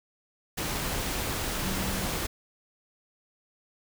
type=tone in noise; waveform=sine; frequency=190.1 Hz; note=F#3; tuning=47 cents sharp; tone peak=-34 dBFS; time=1.63-2.06 s; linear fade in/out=10 ms; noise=pink; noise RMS=-31 dBFS; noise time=0.57-2.27 s; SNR=-6 dB; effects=none